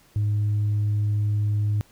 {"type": "tone", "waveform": "sine", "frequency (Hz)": 104.4, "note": "G#2", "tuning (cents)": 10, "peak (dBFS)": -18, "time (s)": [0.16, 1.81], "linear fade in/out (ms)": 0, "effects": ["tanh soft clip ceiling -18 dBFS", "pink hiss -57 dBFS RMS until 1.91 s"]}